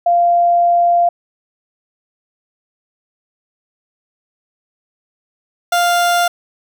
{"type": "tone pair in turn", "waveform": ["sine", "30% pulse"], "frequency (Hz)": [694, 698.8], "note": ["F5", "F5"], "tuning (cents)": [-11, 1], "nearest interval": "unison", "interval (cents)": 12, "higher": "second", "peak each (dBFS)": -9, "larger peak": "neither", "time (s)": [[0.06, 1.09], [5.72, 6.28]], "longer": "first", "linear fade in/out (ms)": 5, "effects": []}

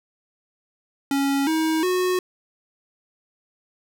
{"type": "tone with pitch steps", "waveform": "square", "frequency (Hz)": [277.2, 318.4, 365.8], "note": ["C#4", "D#4", "F#4"], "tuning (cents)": [0, 40, -20], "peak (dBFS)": -20, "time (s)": [1.11, 2.19], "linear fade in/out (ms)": 2, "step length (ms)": 360, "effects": []}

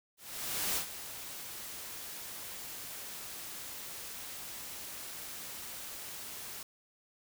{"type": "noise with ADSR envelope", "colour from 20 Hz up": "white", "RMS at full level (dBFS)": -32, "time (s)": [0.17, 6.63], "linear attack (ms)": 590, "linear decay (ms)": 92, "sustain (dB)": -12, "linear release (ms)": 3, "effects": []}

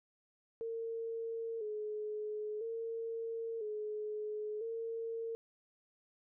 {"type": "tone with vibrato", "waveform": "sine", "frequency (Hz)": 440, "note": "A4", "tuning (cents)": 0, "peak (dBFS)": -37, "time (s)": [0.61, 5.35], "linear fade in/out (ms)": 0, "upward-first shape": "square", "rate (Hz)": 0.5, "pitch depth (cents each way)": 62, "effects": []}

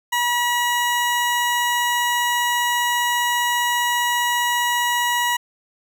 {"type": "tone", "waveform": "20% pulse", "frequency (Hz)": 965, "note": "B5", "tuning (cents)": -40, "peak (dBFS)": -13, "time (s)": [0.12, 5.37], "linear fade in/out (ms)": 10, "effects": []}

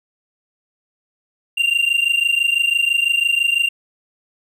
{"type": "tone pair together", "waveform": "triangle", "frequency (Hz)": [2768, 2794], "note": ["F7", "F7"], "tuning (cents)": [-16, 0], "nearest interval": "unison", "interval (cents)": 16, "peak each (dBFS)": -16, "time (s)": [1.57, 3.69], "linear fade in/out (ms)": 10, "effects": []}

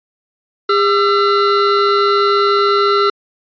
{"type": "tone pair together", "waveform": "square", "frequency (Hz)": [403.7, 1345], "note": ["G#4", "E6"], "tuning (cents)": [-49, 34], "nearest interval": "octave + major sixth", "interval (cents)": 2083, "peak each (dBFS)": -14, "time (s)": [0.69, 3.1], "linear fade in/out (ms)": 5, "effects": ["resampled to 11025 Hz"]}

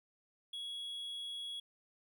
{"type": "tone", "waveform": "triangle", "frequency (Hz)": 3340, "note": "G#7", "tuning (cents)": 9, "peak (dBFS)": -39, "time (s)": [0.53, 1.6], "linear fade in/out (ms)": 5, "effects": []}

